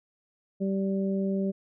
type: harmonic tone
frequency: 194.3 Hz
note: G3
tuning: 15 cents flat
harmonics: 1 / 2 / 3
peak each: -26 / -32 / -36 dBFS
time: 0.6-1.52 s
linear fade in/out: 20 ms
effects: none